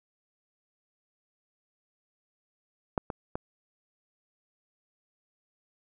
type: clicks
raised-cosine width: 1 ms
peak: -12 / -19 / -18 dBFS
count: 3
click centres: 2.978 / 3.102 / 3.355 s
effects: none